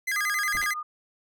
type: tone with vibrato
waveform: 45% pulse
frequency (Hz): 1832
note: A#6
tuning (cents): -31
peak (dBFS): -25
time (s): 0.07-0.74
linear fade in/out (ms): 10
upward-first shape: square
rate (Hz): 11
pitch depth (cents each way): 190
type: tone with tremolo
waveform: sine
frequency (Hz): 1220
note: D#6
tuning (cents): -34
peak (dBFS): -28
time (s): 0.16-0.83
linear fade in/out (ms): 5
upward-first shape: triangle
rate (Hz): 10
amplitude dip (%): 65
type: noise with exponential decay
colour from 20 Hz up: brown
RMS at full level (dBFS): -32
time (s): 0.54-0.72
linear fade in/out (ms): 5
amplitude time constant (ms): 37
type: clicks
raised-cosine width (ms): 0.2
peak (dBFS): -19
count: 2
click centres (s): 0.627 / 0.638
effects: none

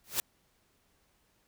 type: noise with exponential growth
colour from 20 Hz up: white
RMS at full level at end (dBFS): -26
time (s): 0.04-0.2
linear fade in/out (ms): 1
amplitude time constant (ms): 33
effects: pink hiss -71 dBFS RMS until 1.47 s

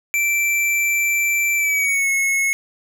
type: tone with pitch glide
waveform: square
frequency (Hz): 2340 to 2183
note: D7 to C#7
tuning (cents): -7 to -27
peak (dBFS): -17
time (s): 0.14-2.53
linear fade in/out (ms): 0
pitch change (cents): -120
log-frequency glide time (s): 1.56-2.1
effects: none

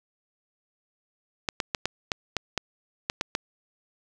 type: clicks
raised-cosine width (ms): 0.2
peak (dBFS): -8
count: 10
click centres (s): 1.488 / 1.602 / 1.748 / 1.856 / 2.118 / 2.367 / 2.577 / 3.099 / 3.211 / 3.351
effects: none

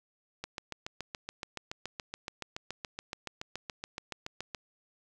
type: click train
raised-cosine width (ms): 0.2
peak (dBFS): -20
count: 30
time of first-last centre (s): 0.44-4.548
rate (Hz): 7.06
effects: none

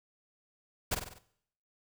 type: noise with echo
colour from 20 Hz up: pink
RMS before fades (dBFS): -30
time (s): 0.91-0.95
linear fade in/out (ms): 10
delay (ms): 48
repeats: 5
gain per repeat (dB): -5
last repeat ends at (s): 1.19
effects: noise-tail reverb RT60 0.7 s tail -19 dB re dry

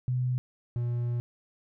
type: tone pair in turn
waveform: sine / triangle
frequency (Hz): 126 / 120.09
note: B2 / B2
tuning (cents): +35 / -48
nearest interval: minor second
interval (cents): 83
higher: first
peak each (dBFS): -25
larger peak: neither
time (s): 0.08-0.38 / 0.76-1.2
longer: second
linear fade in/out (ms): 0
effects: none

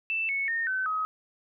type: tone with pitch steps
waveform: sine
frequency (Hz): 2655 / 2207 / 1834.5 / 1524.9 / 1267.6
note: E7 / C#7 / A#6 / G6 / D#6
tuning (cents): +12 / -8 / -28 / -48 / +32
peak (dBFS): -26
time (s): 0.1-1.05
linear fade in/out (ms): 0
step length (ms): 190
effects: none

